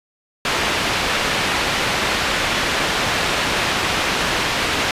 white low-pass noise, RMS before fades -20 dBFS, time 0.45-4.91 s, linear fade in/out 2 ms, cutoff 3000 Hz, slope 12 dB/octave, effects resampled to 32000 Hz

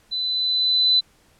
sine tone with level ramp, 4008 Hz, B7, 25 cents sharp, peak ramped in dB -23 to -13 dBFS, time 0.11-1.01 s, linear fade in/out 20 ms, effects pink hiss -58 dBFS RMS until 1.39 s + low-pass 12000 Hz 12 dB/octave

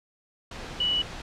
sine tone in noise, 2948 Hz, F#7, 7 cents flat, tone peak -22 dBFS, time 0.8-1.02 s, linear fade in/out 5 ms, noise pink, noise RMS -38 dBFS, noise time 0.51-1.22 s, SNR +13 dB, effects low-pass 5000 Hz 12 dB/octave

